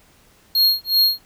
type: tone with tremolo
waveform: square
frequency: 4264 Hz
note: C8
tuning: 32 cents sharp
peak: -12 dBFS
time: 0.55-1.21 s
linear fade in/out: 2 ms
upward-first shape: sine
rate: 2.7 Hz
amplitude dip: 100%
effects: pink hiss -54 dBFS RMS until 1.25 s